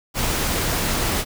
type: noise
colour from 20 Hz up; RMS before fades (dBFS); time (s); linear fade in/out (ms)
pink; -22; 0.14-1.25; 50
effects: none